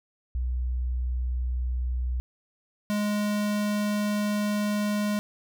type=tone pair in turn; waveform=sine / square; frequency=62 / 207.9 Hz; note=B1 / G#3; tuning=+7 / +2 cents; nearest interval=octave + major sixth; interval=2095 cents; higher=second; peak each=-25 / -25 dBFS; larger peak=neither; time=0.35-2.2 / 2.9-5.19 s; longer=second; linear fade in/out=0 ms; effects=none